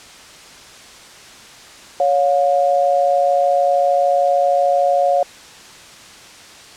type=tone pair together; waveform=sine; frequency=558.8 / 712 Hz; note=C#5 / F5; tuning=+14 / +33 cents; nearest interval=major third; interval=419 cents; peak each=-15 dBFS; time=2-5.23 s; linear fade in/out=2 ms; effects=white hiss -40 dBFS RMS until 6.76 s + low-pass 7000 Hz 12 dB/octave